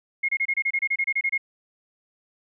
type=tone bursts; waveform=sine; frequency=2152 Hz; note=C7; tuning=48 cents sharp; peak=-20 dBFS; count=14; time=0.23-1.379 s; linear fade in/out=10 ms; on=57 ms; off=27 ms; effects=none